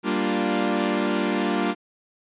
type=chord; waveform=sawtooth; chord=G minor seventh; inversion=none; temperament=equal; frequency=196 / 233.1 / 293.7 / 349.2 Hz; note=G3 / Bb3 / D4 / F4; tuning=0 / 0 / 0 / 0 cents; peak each=-23 dBFS; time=0.03-1.75 s; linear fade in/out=50 ms; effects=resampled to 8000 Hz